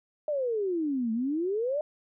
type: exponential two-way sweep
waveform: sine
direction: down then up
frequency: 618 to 217.8 to 618 Hz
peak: -26 dBFS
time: 0.28-1.81 s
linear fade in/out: 2 ms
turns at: 1.12 s
effects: none